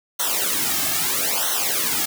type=noise with flanger; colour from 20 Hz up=white; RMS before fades=-22 dBFS; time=0.19-2.06 s; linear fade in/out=10 ms; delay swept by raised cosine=0.41 to 2.11 ms; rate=0.77 Hz; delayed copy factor=-0.95; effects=none